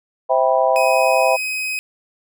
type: chord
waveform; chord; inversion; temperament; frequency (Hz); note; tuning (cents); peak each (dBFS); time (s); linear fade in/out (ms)
sine; C major seventh; none; just; 523.3 / 654.1 / 784.9 / 981.1; C5 / E5 / G5 / B5; 0 / -14 / +2 / -12; -18 / -17 / -19 / -21; 0.29-1.37; 20
type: tone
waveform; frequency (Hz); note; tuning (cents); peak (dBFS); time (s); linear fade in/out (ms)
40% pulse; 2523; D#7; +23; -20; 0.76-1.79; 0
effects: none